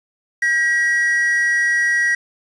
triangle tone pair together, 1608.6 / 1913 Hz, G6 / A#6, +44 / +44 cents, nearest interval minor third, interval 300 cents, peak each -22 / -13 dBFS, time 0.42-2.15 s, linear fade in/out 5 ms, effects resampled to 22050 Hz + 7-bit

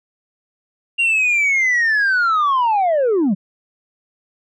sine linear sweep, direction down, 2794 to 172.7 Hz, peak -11 dBFS, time 0.98-3.35 s, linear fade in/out 20 ms, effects tanh soft clip ceiling -12 dBFS

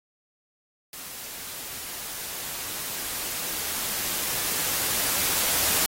white noise with level ramp, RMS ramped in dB -39 to -23 dBFS, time 0.93-5.86 s, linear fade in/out 2 ms, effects AAC 48 kbps

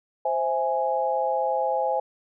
sine chord, C augmented, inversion none, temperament equal, 523.3 / 659.3 / 830.6 Hz, C5 / E5 / G#5, 0 / 0 / 0 cents, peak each -26 / -28 / -25 dBFS, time 0.25-2 s, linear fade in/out 5 ms, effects none

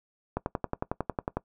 click train, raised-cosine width 1 ms, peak -14 dBFS, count 12, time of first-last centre 0.37-1.37 s, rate 11 Hz, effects noise-tail reverb RT60 0.1 s tail -20 dB re dry

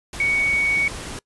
sine tone in noise, 2236 Hz, C#7, 14 cents sharp, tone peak -17 dBFS, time 0.2-0.88 s, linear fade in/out 2 ms, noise pink, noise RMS -33 dBFS, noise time 0.13-1.19 s, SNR +13 dB, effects noise-tail reverb RT60 0.1 s tail -24 dB re dry + resampled to 24000 Hz

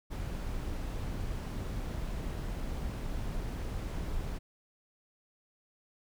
brown noise, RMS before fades -36 dBFS, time 0.1-4.39 s, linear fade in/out 20 ms, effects none

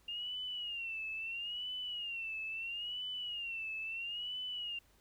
sine tone with vibrato, 2801 Hz, F7, 4 cents sharp, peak -38 dBFS, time 0.08-4.79 s, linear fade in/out 5 ms, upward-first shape sine, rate 0.75 Hz, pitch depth 120 cents each way, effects added 50 Hz sine -70 dBFS peak until 5 s + pink hiss -69 dBFS RMS until 5 s

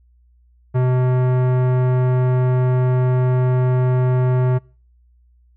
sine tone with tanh clipping, 126.8 Hz, B2, 46 cents sharp, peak -16 dBFS, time 0.74-4.59 s, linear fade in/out 20 ms, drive 18 dB, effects noise-tail reverb RT60 0.4 s tail -25 dB re dry + added 60 Hz sine -51 dBFS peak until 5.56 s

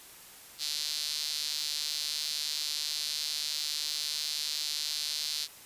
sawtooth tone with high-pass filter, 150.5 Hz, D3, 43 cents sharp, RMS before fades -34 dBFS, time 0.58-5.48 s, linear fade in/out 50 ms, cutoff 4300 Hz, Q 3.6, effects white hiss -51 dBFS RMS until 5.65 s + resampled to 32000 Hz

